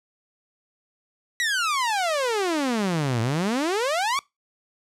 sawtooth exponential two-way sweep, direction down then up, 1975.5 to 110 to 1166 Hz, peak -18 dBFS, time 1.4-4.19 s, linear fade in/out 0 ms, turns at 3.21 s, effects noise-tail reverb RT60 0.2 s tail -23 dB re dry + low-pass 9000 Hz 12 dB/octave

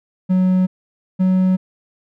triangle tone pair in turn, 185 / 186.07 Hz, F#3 / F#3, 0 / +10 cents, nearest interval unison, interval 10 cents, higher second, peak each -10 dBFS, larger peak neither, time 0.29-0.67 / 1.19-1.57 s, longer neither, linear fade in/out 20 ms, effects none

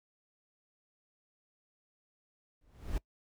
brown noise with exponential growth, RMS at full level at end -31 dBFS, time 2.61-2.98 s, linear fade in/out 2 ms, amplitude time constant 79 ms, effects noise-tail reverb RT60 0.1 s tail -23 dB re dry

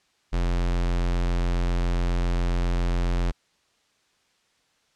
square tone, 43.67 Hz, F1, 1 cent sharp, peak -22 dBFS, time 0.32-3.32 s, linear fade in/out 20 ms, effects white hiss -66 dBFS RMS until 4.95 s + low-pass 6000 Hz 12 dB/octave

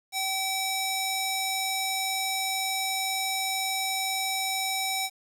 square tone with band-pass filter, 767 Hz, G5, 38 cents flat, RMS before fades -29 dBFS, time 0.12-5.1 s, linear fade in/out 50 ms, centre 6800 Hz, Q 0.52, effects 8-bit

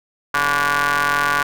sawtooth ring-modulated tone, 146.83 Hz, D3, in tune, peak -9 dBFS, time 0.34-1.43 s, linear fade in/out 5 ms, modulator 1300 Hz, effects none

